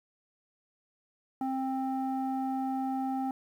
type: tone with low-pass filter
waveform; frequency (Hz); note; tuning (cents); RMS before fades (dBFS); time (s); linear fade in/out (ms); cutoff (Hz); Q
square; 264; C4; +16; -32; 1.41-3.31; 2; 840; 2.6
effects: 10-bit